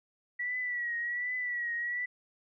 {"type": "tone with vibrato", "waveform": "sine", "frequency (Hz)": 1940, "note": "B6", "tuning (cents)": -31, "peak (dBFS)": -31, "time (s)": [0.39, 2.06], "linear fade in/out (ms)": 10, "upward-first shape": "triangle", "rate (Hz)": 1.3, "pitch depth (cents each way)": 63, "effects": []}